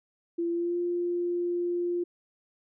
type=tone with pitch glide; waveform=sine; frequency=340.2 to 349.8 Hz; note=F4 to F4; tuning=-45 to +3 cents; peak=-26 dBFS; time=0.38-2.04 s; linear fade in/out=10 ms; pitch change=+48 cents; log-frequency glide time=0.51-0.78 s; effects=none